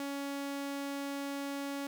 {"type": "tone", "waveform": "sawtooth", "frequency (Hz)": 280, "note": "C#4", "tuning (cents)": 18, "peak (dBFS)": -32, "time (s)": [0, 1.87], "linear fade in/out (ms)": 2, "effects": ["11-bit"]}